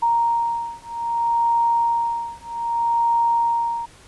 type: beating tone pair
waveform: sine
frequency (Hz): 932.3 / 932.93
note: A#5 / A#5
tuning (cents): 0 / +1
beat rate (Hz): 0.63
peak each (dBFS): -21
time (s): 0.02-3.86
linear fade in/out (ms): 10
effects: pink hiss -48 dBFS RMS until 4.07 s + resampled to 24000 Hz